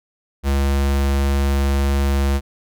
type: tone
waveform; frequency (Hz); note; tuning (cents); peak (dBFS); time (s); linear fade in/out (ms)
square; 69.3; C#2; 0; -16; 0.43-2.41; 50
effects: none